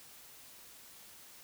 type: silence
effects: white hiss -55 dBFS RMS until 1.43 s